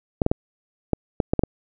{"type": "clicks", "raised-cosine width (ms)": 2, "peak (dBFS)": -5, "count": 8, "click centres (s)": [0.218, 0.264, 0.315, 0.933, 1.202, 1.335, 1.393, 1.436], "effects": []}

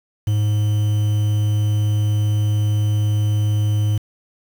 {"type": "tone with quantisation", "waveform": "triangle", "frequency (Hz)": 105.3, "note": "G#2", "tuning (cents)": 24, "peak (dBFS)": -13, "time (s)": [0.27, 3.98], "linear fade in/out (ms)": 5, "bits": 6, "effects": []}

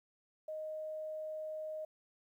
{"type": "tone", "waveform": "sine", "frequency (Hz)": 622.3, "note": "D#5", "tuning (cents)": 0, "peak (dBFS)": -39, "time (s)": [0.48, 1.85], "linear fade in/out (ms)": 5, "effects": ["12-bit"]}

